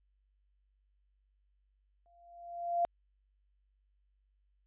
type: tone with exponential growth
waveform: sine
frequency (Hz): 691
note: F5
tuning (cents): -19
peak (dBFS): -25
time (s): 2.06-2.85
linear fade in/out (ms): 0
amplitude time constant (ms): 170
effects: added 49 Hz sine -70 dBFS peak until 4.66 s + resampled to 8000 Hz